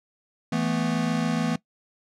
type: chord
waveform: square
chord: E suspended fourth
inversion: none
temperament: equal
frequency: 164.81 / 220 / 246.9 Hz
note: E3 / A3 / B3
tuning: 0 / 0 / 0 cents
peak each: -28 dBFS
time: 0.52-1.56 s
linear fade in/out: 5 ms
effects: noise-tail reverb RT60 0.1 s tail -20 dB re dry + low-pass 7000 Hz 12 dB/octave